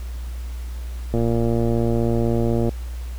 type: click train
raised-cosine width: 2 ms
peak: -9 dBFS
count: 181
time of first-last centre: 1.14-2.692 s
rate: 116 Hz
effects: added 60 Hz sine -27 dBFS peak until 3.18 s + pink hiss -46 dBFS RMS until 3.18 s